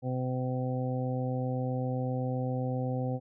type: harmonic tone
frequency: 127.7 Hz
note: C3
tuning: 42 cents flat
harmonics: 1 / 2 / 3 / 4 / 5 / 6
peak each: -31 / -35 / -46 / -36 / -47 / -41 dBFS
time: 0.02-3.2 s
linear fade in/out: 50 ms
effects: none